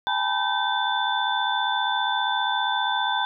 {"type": "tone cluster", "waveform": "sine", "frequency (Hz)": [803, 878, 988, 1540, 3525], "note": ["G5", "A5", "B5", "G6", "A7"], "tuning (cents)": [41, -4, 0, -31, 2], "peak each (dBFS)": -28, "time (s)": [0.07, 3.25], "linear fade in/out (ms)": 0, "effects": []}